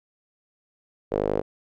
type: tone with band-pass filter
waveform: sawtooth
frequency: 51 Hz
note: G#1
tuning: 31 cents flat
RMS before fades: -25 dBFS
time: 1.11-1.42 s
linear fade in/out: 20 ms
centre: 480 Hz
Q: 3.3
effects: none